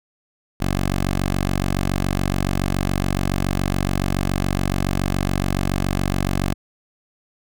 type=tone; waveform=10% pulse; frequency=47.1 Hz; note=F#1; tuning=32 cents sharp; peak=-11 dBFS; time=0.6-6.54 s; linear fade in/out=10 ms; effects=none